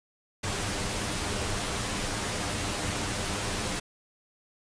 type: noise with comb filter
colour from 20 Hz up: pink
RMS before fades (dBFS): -31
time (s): 0.43-3.8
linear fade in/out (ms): 10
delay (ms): 9.9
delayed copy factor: +0.5
effects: resampled to 22050 Hz

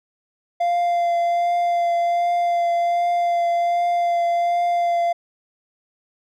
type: tone with vibrato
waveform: triangle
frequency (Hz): 693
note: F5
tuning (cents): -14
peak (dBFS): -15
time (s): 0.6-5.13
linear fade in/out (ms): 10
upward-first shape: triangle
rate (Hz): 1.3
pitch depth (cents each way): 15
effects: none

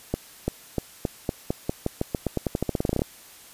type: accelerating click train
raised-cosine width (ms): 2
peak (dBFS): -10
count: 24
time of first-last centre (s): 0.14-3.019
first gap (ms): 340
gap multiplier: 0.89
effects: white hiss -48 dBFS RMS until 3.53 s + resampled to 32000 Hz

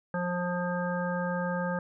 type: harmonic tone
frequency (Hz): 177.3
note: F3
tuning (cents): +26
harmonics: 1 / 3 / 5 / 7 / 9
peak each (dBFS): -31 / -33 / -37 / -39 / -37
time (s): 0.14-1.79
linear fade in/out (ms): 2
effects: none

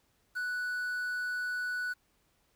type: tone with quantisation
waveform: triangle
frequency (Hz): 1480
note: F#6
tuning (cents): 0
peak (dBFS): -30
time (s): 0.35-1.94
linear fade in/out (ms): 20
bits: 9
effects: pink hiss -72 dBFS RMS until 2.55 s

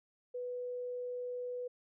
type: tone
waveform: sine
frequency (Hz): 493.9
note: B4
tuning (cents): 0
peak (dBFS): -37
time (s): 0.34-1.68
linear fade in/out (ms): 10
effects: none

